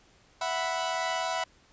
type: chord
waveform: sawtooth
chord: E suspended second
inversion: none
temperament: equal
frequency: 659.3 / 740 / 987.8 Hz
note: E5 / F#5 / B5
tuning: 0 / 0 / 0 cents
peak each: -29 dBFS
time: 0.41-1.44 s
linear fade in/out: 5 ms
effects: pink hiss -61 dBFS RMS until 1.72 s + resampled to 16000 Hz